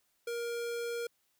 square tone, 470.8 Hz, A#4, 17 cents sharp, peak -35 dBFS, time 0.27-1.07 s, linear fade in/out 5 ms, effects white hiss -75 dBFS RMS until 1.39 s

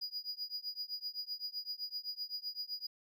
triangle tone with tremolo, 4900 Hz, D#8, 27 cents flat, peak -34 dBFS, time 0.01-2.87 s, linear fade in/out 10 ms, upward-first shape triangle, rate 7.8 Hz, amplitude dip 100%, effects none

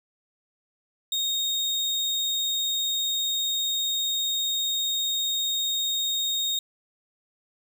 35% pulse tone, 3715 Hz, A#7, 7 cents flat, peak -22 dBFS, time 1.12-6.59 s, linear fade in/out 2 ms, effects none

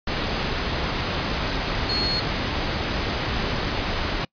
sine tone in noise, 4310 Hz, C#8, 49 cents flat, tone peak -23 dBFS, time 1.89-2.2 s, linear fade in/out 5 ms, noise pink, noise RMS -25 dBFS, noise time 0.07-4.25 s, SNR -1 dB, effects noise-tail reverb RT60 0.1 s tail -26 dB re dry + resampled to 11025 Hz

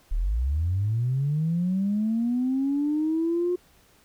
sine linear sweep, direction up, 33.5 to 360 Hz, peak -21 dBFS, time 0.11-3.56 s, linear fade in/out 10 ms, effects tanh soft clip ceiling -17 dBFS + pink hiss -59 dBFS RMS until 4.04 s

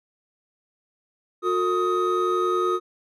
triangle tone cluster, 362.4 / 453.1 / 1254 Hz, F#4 / A#4 / D#6, -36 / -49 / +13 cents, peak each -21 / -27 / -22 dBFS, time 1.42-2.8 s, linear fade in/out 50 ms, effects none

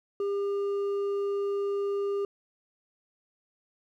sine tone with hard clipping, 400.9 Hz, G4, 39 cents sharp, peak -28 dBFS, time 0.2-2.25 s, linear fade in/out 2 ms, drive 4 dB, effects none

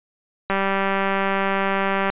click train, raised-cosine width 0.5 ms, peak -7 dBFS, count 313, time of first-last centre 0.5-2.1 s, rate 195 Hz, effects resampled to 8000 Hz

